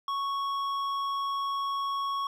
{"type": "tone with hard clipping", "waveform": "sine", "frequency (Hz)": 1108, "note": "C#6", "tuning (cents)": -1, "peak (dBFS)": -30, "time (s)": [0.08, 2.27], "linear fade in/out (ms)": 2, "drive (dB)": 8, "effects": []}